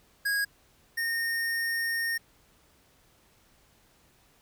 square tone pair in turn, 1645 / 1840.1 Hz, G#6 / A#6, -17 / -23 cents, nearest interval major second, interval 194 cents, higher second, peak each -26 / -28 dBFS, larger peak first, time 0.25-0.45 / 0.97-2.18 s, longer second, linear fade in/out 10 ms, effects pink hiss -63 dBFS RMS until 4.41 s

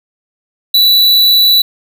square tone, 3953 Hz, B7, 1 cent sharp, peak -6 dBFS, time 0.74-1.62 s, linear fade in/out 5 ms, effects none

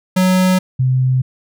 square / sine tone pair in turn, 185 / 129.09 Hz, F#3 / C3, 0 / -23 cents, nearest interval tritone, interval 623 cents, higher first, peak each -11 dBFS, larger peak neither, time 0.16-0.59 / 0.79-1.22 s, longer neither, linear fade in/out 10 ms, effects none

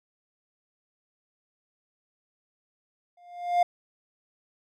triangle tone with exponential growth, 704 Hz, F5, 14 cents sharp, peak -14 dBFS, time 3.17-3.63 s, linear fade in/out 5 ms, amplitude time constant 99 ms, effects none

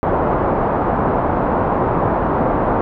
white low-pass noise, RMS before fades -17 dBFS, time 0.03-2.81 s, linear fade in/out 0 ms, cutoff 1000 Hz, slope 24 dB/octave, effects none

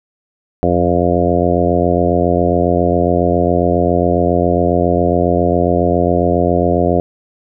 harmonic tone with a mistuned harmonic, 87.31 Hz, F2, in tune, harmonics 1 / 2 / 3 / 4 / 5 / 6 / 7 / 8, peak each -19 / -19 / -19 / -19 / -19 / -19 / -19 / -19 dBFS, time 0.63-7 s, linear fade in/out 0 ms, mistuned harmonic 1, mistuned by -48 cents, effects none

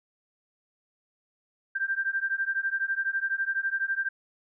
sine beating tone pair, 1574 / 1586 Hz, G6 / G6, +7 / +20 cents, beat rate 12 Hz, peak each -29 dBFS, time 1.75-4.09 s, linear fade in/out 10 ms, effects none

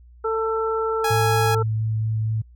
harmonic tone, 445.4 Hz, A4, 21 cents sharp, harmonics 1 / 2 / 3, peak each -22 / -30 / -26 dBFS, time 0.24-1.63 s, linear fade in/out 10 ms
sawtooth tone, 830.6 Hz, G#5, in tune, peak -18 dBFS, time 1.04-1.55 s, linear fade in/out 5 ms
sine tone with vibrato, 110 Hz, A2, in tune, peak -20 dBFS, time 1.1-2.42 s, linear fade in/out 10 ms, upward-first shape sine, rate 4.3 Hz, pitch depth 9 cents each way
effects added 60 Hz sine -45 dBFS peak until 2.55 s

